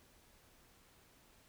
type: silence
effects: pink hiss -66 dBFS RMS until 1.48 s